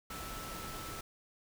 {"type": "tone in noise", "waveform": "sine", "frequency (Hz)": 1318.5, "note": "E6", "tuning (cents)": 0, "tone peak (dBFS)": -47, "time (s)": [0.1, 1.01], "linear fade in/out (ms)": 5, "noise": "pink", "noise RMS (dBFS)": -44, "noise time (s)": [0.1, 1.01], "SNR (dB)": -6, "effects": []}